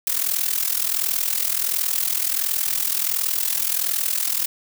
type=noise with amplitude modulation; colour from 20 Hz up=blue; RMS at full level=-19 dBFS; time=0.07-4.46 s; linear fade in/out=2 ms; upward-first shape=sine; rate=41.4 Hz; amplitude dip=80%; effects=none